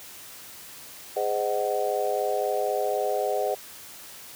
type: chord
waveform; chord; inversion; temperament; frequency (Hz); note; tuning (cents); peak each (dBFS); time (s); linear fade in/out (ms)
sine; Ab dominant seventh; none; just; 415.3 / 519.1 / 623 / 747.5; Ab4 / C5 / Eb5 / Gb5; 0 / -14 / +2 / +17; -29; 1.16-3.55; 10
effects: white hiss -44 dBFS RMS until 4.35 s + high-pass 60 Hz 12 dB/octave